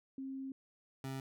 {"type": "tone pair in turn", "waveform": ["sine", "25% pulse"], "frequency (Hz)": [267.6, 133.8], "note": ["C4", "C3"], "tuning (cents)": [39, 39], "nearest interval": "octave", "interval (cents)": 1200, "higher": "first", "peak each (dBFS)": [-40, -36], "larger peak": "second", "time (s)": [[0.18, 0.52], [1.04, 1.2]], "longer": "first", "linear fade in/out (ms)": 2, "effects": []}